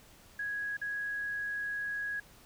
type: tone with dropouts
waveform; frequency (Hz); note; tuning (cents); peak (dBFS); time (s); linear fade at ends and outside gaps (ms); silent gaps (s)
sine; 1661.2; G#6; 0; -33; 0.39-2.2; 5; 0.77-0.814
effects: pink hiss -58 dBFS RMS until 2.45 s